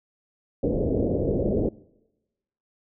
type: low-pass noise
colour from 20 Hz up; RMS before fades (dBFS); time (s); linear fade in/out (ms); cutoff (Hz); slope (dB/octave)
white; -24; 0.63-1.69; 5; 550; 48
effects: noise-tail reverb RT60 1.0 s tail -23 dB re dry